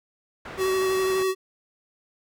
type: low-pass noise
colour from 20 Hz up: white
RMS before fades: -39 dBFS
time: 0.45-1.23 s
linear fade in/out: 5 ms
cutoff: 1500 Hz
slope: 12 dB/octave
type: tone with vibrato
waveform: square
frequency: 378.2 Hz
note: F#4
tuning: 38 cents sharp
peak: -22 dBFS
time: 0.57-1.35 s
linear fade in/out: 50 ms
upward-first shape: square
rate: 12 Hz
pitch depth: 12 cents each way
effects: none